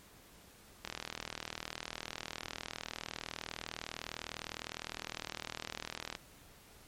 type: click train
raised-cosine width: 0.2 ms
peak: -21 dBFS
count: 212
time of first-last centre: 0.85-6.152 s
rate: 39.8 Hz
effects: pink hiss -59 dBFS RMS until 6.87 s + MP3 64 kbps